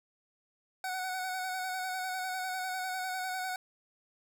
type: tone with vibrato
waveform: 25% pulse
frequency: 745 Hz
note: F#5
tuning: 12 cents sharp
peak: -30 dBFS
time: 0.84-3.56 s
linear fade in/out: 2 ms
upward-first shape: square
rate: 10 Hz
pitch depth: 24 cents each way
effects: none